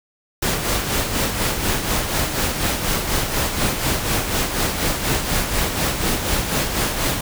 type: noise with tremolo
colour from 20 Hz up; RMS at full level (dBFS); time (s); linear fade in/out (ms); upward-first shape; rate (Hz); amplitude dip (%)
pink; -19; 0.42-7.21; 5; sine; 4.1; 50
effects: none